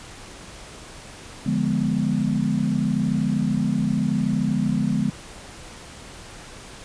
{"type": "chord", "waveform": "sine", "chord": "D diminished seventh", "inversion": "none", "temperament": "equal", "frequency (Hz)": [146.83, 174.61, 207.7, 246.9], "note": ["D3", "F3", "Ab3", "Cb4"], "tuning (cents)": [0, 0, 0, 0], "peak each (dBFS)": [-26, -26, -23, -25], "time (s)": [1.46, 5.1], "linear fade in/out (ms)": 5, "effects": ["pink hiss -41 dBFS RMS until 6.84 s", "resampled to 22050 Hz"]}